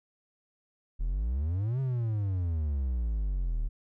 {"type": "exponential two-way sweep", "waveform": "triangle", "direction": "up then down", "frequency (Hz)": [36.92, 135.7, 36.92], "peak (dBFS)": -25, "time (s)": [0.99, 3.69], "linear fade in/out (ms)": 20, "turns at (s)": 1.8, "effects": []}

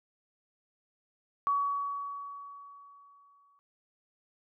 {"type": "tone with exponential decay", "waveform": "sine", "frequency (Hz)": 1130, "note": "C#6", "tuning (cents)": 33, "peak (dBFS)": -24, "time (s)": [1.47, 3.59], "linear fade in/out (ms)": 0, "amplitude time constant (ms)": 460, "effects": []}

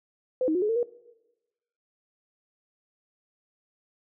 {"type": "tone with pitch steps", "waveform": "sine", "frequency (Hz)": [509, 314.9, 361.7, 421.8, 453.4, 479.6], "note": ["C5", "D#4", "F#4", "G#4", "A#4", "A#4"], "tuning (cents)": [-48, 21, -39, 27, -48, 49], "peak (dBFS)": -22, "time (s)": [0.41, 0.83], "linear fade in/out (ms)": 2, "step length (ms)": 70, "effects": ["noise-tail reverb RT60 1.0 s tail -20 dB re dry"]}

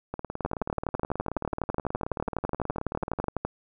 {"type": "two click trains", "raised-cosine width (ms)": 1, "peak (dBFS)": [-13, -18], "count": [37, 59], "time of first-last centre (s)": [[0.45, 3.45], [0.14, 3.242]], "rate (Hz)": [12, 18.7], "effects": []}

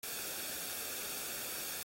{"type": "noise with comb filter", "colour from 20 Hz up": "white", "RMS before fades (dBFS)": -41, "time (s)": [0.03, 1.83], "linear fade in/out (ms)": 2, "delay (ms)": 0.99, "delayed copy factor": -0.5, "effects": ["AAC 48 kbps"]}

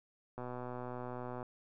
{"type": "click train", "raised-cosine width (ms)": 1, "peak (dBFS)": -29, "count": 131, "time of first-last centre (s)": [0.38, 1.428], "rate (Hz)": 124, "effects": []}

